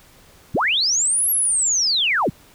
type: linear two-way sweep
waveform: sine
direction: up then down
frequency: 33.43 to 11540 to 60.4 Hz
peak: -16 dBFS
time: 0.54-2.3 s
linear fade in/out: 10 ms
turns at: 1.3 s
effects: pink hiss -50 dBFS RMS until 2.54 s